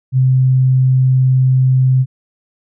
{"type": "tone", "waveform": "sine", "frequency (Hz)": 129.9, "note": "C3", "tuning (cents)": -12, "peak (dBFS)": -8, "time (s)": [0.12, 2.06], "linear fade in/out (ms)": 50, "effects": []}